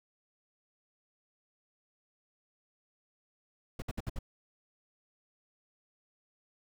brown noise bursts, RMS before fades -35 dBFS, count 5, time 3.79-4.189 s, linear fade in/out 5 ms, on 31 ms, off 61 ms, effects none

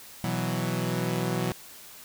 sawtooth chord, B suspended fourth, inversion none, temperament equal, 123.47 / 164.81 / 185 Hz, B2 / E3 / F#3, 0 / 0 / 0 cents, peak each -27 dBFS, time 0.24-1.52 s, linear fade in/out 0 ms, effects white hiss -47 dBFS RMS until 2.04 s

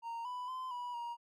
triangle tone with pitch steps, 926 / 993 / 1028 / 977 / 946 Hz, A#5 / B5 / C6 / B5 / A#5, -12 / +9 / -31 / -19 / +25 cents, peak -37 dBFS, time 0.02-1.17 s, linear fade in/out 50 ms, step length 230 ms, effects none

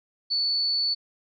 sine tone, 4461 Hz, C#8, 10 cents sharp, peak -22 dBFS, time 0.3-0.95 s, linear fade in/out 20 ms, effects none

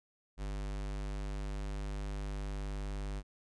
square tone, 49.87 Hz, G1, 30 cents sharp, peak -37 dBFS, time 0.37-3.23 s, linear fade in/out 50 ms, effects resampled to 22050 Hz

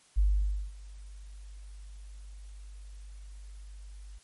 sine tone with ADSR envelope, 50 Hz, G1, 35 cents sharp, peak -20 dBFS, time 0.16-4.19 s, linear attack 24 ms, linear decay 530 ms, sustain -23 dB, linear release 16 ms, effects white hiss -62 dBFS RMS until 4.23 s + MP3 48 kbps

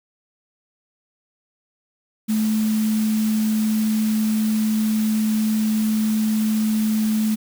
sine tone in noise, 217.1 Hz, A3, 23 cents flat, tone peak -17 dBFS, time 2.28-7.36 s, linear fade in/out 20 ms, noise white, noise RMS -34 dBFS, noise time 2.28-7.36 s, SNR +14 dB, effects none

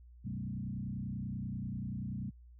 sine tone with frequency modulation, 160 Hz, D#3, 49 cents sharp, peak -36 dBFS, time 0.24-2.31 s, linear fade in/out 20 ms, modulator 30.3 Hz, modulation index 2.3, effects added 60 Hz sine -53 dBFS peak until 2.59 s

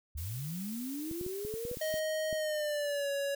sine linear sweep, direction up, 66.6 to 497.1 Hz, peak -36 dBFS, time 0.15-1.75 s, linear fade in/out 5 ms
blue noise, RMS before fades -46 dBFS, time 0.17-2 s, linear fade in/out 10 ms
clicks, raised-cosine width 3 ms, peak -30 dBFS, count 10, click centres 1.113 / 1.212 / 1.264 / 1.45 / 1.54 / 1.652 / 1.714 / 1.771 / 1.941 / 2.328 s
square tone with pitch glide, 626 to 560.9 Hz, D#5 to C#5, +10 to +20 cents, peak -32 dBFS, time 1.81-3.35 s, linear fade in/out 5 ms, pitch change -190 cents, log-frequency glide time 2.35-3.1 s
effects none

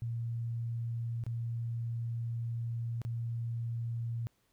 sine tone with dropouts, 116.54 Hz, A#2, in tune, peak -33 dBFS, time 0.02-4.27 s, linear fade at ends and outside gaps 0 ms, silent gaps 1.238-1.265 / 3.017-3.05 s, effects pink hiss -74 dBFS RMS until 4.52 s

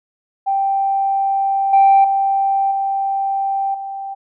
sine tone with level steps, 784 Hz, G5, in tune, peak -14 / -6 / -13 / -16 / -24 dBFS, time 0.46-4.15 s, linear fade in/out 20 ms, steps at 1.73 / 2.04 / 2.71 / 3.74 s, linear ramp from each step 5 ms, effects tanh soft clip ceiling -4 dBFS

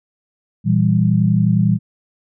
sine chord, E diminished, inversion second, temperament equal, 116.54 / 164.81 / 196 Hz, Bb2 / E3 / G3, 0 / 0 / 0 cents, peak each -16 dBFS, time 0.64-1.79 s, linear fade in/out 50 ms, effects none

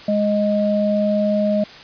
sine tone pair together, 207.7 / 622.3 Hz, G#3 / D#5, 0 / 0 cents, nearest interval octave + perfect fifth, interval 1900 cents, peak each -18 dBFS, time 0.08-1.64 s, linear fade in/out 5 ms, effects white hiss -39 dBFS RMS until 1.83 s + resampled to 11025 Hz

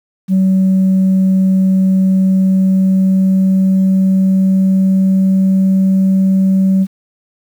sine tone with pitch glide, 189.4 to 190.94 Hz, F#3 to G3, +41 to -45 cents, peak -6 dBFS, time 0.28-6.87 s, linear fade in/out 50 ms, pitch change +14 cents, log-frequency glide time 1.98-6.08 s, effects tanh soft clip ceiling -6 dBFS + 7-bit

